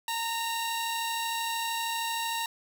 sawtooth tone cluster, 919 / 2790 / 3874 Hz, A#5 / F7 / B7, -25 / -2 / -34 cents, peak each -27 / -35 / -34 dBFS, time 0.08-2.46 s, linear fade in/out 2 ms, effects none

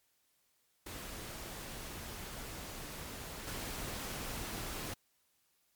pink noise with level steps, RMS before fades -45 / -41 dBFS, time 0.86-4.94 s, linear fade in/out 5 ms, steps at 3.47 s, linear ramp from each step 5 ms, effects white hiss -75 dBFS RMS until 5.75 s + MP3 96 kbps

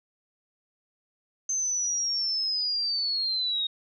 sine linear sweep, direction down, 6272 to 3729 Hz, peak -25 dBFS, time 1.49-3.67 s, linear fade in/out 5 ms, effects none

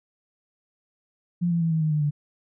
sine tone with pitch steps, 174.2 / 169.34 / 164.61 / 160.02 / 155.55 / 151.21 / 146.99 Hz, F3 / E3 / E3 / D#3 / D#3 / D#3 / D3, -4 / +47 / -2 / +49 / 0 / -49 / +2 cents, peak -20 dBFS, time 1.41-2.11 s, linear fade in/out 20 ms, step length 100 ms, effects none

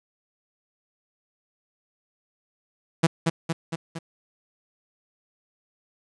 sawtooth tone with echo, 164.81 Hz, E3, in tune, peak -11 dBFS, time 3.03-3.07 s, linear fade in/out 10 ms, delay 230 ms, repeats 4, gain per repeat -4 dB, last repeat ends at 3.99 s, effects resampled to 22050 Hz + 8-bit

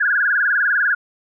sine tone with vibrato, 1550 Hz, G6, 20 cents flat, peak -14 dBFS, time 0-0.95 s, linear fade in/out 10 ms, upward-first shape sine, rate 20 Hz, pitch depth 170 cents each way, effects none

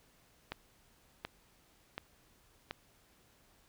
click train, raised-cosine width 0.3 ms, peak -22 dBFS, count 4, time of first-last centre 0.52-2.71 s, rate 1.37 Hz, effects pink hiss -67 dBFS RMS until 3.68 s

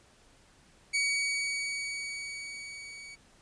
sawtooth tone with level ramp, 2258 Hz, C#7, 31 cents sharp, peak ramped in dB -22 to -41 dBFS, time 0.93-3.16 s, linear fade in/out 20 ms, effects pink hiss -61 dBFS RMS until 3.41 s + resampled to 22050 Hz

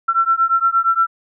sine beating tone pair, 1346 / 1354.6 Hz, E6 / E6, +36 / +47 cents, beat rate 8.6 Hz, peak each -16 dBFS, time 0.08-1.07 s, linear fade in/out 10 ms, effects none

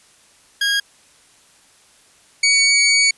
20% pulse tone pair in turn, 1634 / 2249 Hz, G#6 / C#7, -29 / +24 cents, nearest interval tritone, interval 553 cents, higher second, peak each -11 / -7 dBFS, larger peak second, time 0.61-0.8 / 2.43-3.11 s, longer second, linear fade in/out 5 ms, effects white hiss -52 dBFS RMS until 3.17 s + resampled to 24000 Hz

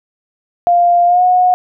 sine tone with pitch glide, 698.5 to 727.7 Hz, F5 to F#5, 0 to -29 cents, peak -7 dBFS, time 0.67-1.54 s, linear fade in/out 0 ms, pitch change +71 cents, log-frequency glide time 1.06-1.23 s, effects none

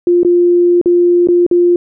sine tone with dropouts, 350.4 Hz, F4, 6 cents sharp, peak -6 dBFS, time 0.07-1.76 s, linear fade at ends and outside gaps 2 ms, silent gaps 0.232-0.248 / 0.814-0.858 / 1.273-1.286 / 1.465-1.512 s, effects none

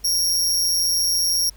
sawtooth tone with amplitude modulation, 5588 Hz, F8, in tune, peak -12 dBFS, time 0.04-1.5 s, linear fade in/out 10 ms, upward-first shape sine, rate 174 Hz, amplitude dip 70%, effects added 50 Hz sine -44 dBFS peak until 1.56 s + pink hiss -54 dBFS RMS until 1.56 s

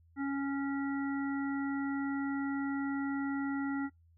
harmonic tone, 277.2 Hz, C#4, in tune, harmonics 1 / 3 / 5 / 7, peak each -32 / -44 / -43 / -46 dBFS, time 0.16-3.9 s, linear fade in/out 50 ms, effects noise-tail reverb RT60 0.2 s tail -26 dB re dry + added 83 Hz sine -61 dBFS peak until 4.17 s

